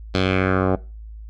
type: tone with low-pass filter sweep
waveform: 10% pulse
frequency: 93.9 Hz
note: F#2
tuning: 26 cents sharp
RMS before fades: -19 dBFS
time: 0.14-0.76 s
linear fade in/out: 10 ms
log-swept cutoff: 4300 to 800 Hz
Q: 2.3
effects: noise-tail reverb RT60 0.3 s tail -21 dB re dry + added 54 Hz sine -34 dBFS peak until 1.29 s